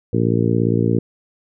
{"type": "harmonic tone", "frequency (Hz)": 57.4, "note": "A#1", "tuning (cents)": -26, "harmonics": [2, 3, 4, 5, 6, 7, 8], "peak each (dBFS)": [-19, -21, -22, -23, -24, -24, -25], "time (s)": [0.13, 0.99], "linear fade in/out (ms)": 5, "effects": []}